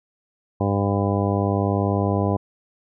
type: harmonic tone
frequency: 99.9 Hz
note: G2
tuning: 33 cents sharp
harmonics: 1 / 2 / 3 / 4 / 5 / 6 / 7 / 8 / 10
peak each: -22 / -25 / -27 / -28 / -29 / -30 / -30 / -31 / -32 dBFS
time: 0.6-2.37 s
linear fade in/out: 10 ms
effects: none